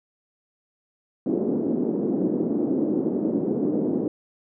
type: band-pass noise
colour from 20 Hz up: white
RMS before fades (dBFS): -24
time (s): 1.26-4.08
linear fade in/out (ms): 2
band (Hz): 210 to 360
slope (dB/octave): 24
effects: none